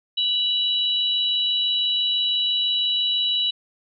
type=tone pair together; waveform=sine; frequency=2960 / 3906 Hz; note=F#7 / B7; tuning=0 / -20 cents; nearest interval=perfect fourth; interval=480 cents; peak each=-22 dBFS; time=0.17-3.51 s; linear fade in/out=10 ms; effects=none